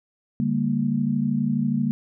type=chord; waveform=sine; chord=G minor; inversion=second; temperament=equal with one note detuned; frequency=146.83 / 200.5 / 233.1 Hz; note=D3 / G3 / Bb3; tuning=0 / +39 / 0 cents; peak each=-26 / -25 / -23 dBFS; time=0.4-1.91 s; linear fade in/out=0 ms; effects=none